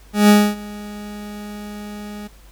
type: tone with ADSR envelope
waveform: 40% pulse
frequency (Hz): 207.7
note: G#3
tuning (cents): 0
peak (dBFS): -6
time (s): 0.13-2.28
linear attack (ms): 160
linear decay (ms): 260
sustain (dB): -23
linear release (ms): 15
effects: added 50 Hz sine -44 dBFS peak until 2.51 s + pink hiss -51 dBFS RMS until 2.51 s